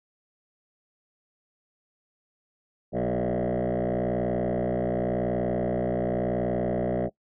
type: tone with frequency modulation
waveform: sine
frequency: 392 Hz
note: G4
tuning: in tune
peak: -21 dBFS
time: 2.92-7.1 s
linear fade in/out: 50 ms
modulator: 60.9 Hz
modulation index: 4.6
effects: noise-tail reverb RT60 0.1 s tail -19 dB re dry + tanh soft clip ceiling -23 dBFS